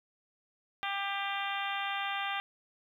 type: harmonic tone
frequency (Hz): 396.9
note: G4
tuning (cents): +22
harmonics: 2 / 3 / 4 / 5 / 6 / 7 / 8 / 9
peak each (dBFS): -37 / -39 / -40 / -41 / -42 / -42 / -43 / -44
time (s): 0.83-2.4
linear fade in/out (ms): 0
effects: 11-bit